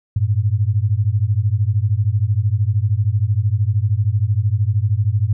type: beating tone pair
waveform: sine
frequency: 98 / 111 Hz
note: G2 / A2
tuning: 0 / +16 cents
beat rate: 13 Hz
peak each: -17 dBFS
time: 0.16-5.33 s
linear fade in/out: 5 ms
effects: none